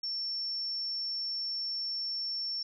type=tone; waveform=sine; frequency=5430 Hz; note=F8; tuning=50 cents flat; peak=-32 dBFS; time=0.03-2.63 s; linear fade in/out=5 ms; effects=none